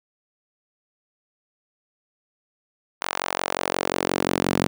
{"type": "tone with high-pass filter sweep", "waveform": "sawtooth", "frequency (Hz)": 45.68, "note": "F#1", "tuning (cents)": -21, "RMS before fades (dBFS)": -25, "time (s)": [3.01, 4.67], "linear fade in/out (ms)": 0, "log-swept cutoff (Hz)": [1000, 200], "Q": 1.2, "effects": []}